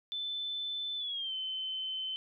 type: tone with pitch glide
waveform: sine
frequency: 3520 to 3064 Hz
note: A7 to G7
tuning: 0 to -40 cents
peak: -34 dBFS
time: 0.12-2.16 s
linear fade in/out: 0 ms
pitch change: -240 cents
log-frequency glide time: 0.97-1.34 s
effects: none